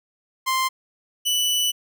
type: tone pair in turn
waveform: sawtooth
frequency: 1046.5 / 2972 Hz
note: C6 / F#7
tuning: 0 / +7 cents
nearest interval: octave + tritone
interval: 1807 cents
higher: second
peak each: -16 dBFS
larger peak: neither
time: 0.46-0.69 / 1.25-1.72 s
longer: second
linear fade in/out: 20 ms
effects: none